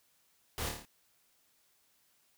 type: noise with echo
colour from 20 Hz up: pink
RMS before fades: -38 dBFS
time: 0.58-0.69 s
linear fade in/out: 0 ms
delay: 27 ms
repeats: 6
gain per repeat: -3 dB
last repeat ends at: 0.852 s
effects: white hiss -71 dBFS RMS until 2.37 s